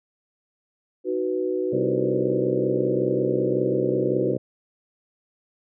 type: chord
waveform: sine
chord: B major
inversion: first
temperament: just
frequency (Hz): 308.7 / 370.4 / 493.9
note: D#4 / F#4 / B4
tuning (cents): -14 / +2 / 0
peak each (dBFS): -30 / -24 / -28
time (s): 1.04-4.36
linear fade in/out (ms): 50
type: harmonic tone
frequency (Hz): 65.41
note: C2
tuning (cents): 0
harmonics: 2 / 3 / 4 / 5 / 6 / 7 / 8 / 9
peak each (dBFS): -30 / -32 / -32 / -31 / -33 / -32 / -30 / -35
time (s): 1.72-4.38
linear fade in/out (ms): 10
effects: none